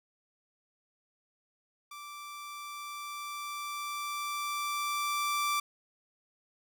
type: tone with level ramp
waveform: sawtooth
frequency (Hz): 1171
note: D6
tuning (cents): -5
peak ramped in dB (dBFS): -40 to -24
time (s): 1.91-5.6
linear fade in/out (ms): 5
effects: none